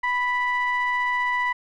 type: ring-modulated tone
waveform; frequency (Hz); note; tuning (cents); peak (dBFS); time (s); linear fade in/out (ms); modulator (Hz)
triangle; 490.8; B4; -11; -16; 0.03-1.53; 10; 1480
effects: none